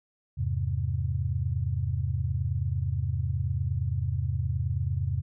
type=chord; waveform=sine; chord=E augmented; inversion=none; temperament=equal with one note detuned; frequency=82.41 / 101.51 / 130.81 Hz; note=E2 / G#2 / B#2; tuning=0 / -39 / 0 cents; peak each=-30 dBFS; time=0.37-5.22 s; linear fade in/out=20 ms; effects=none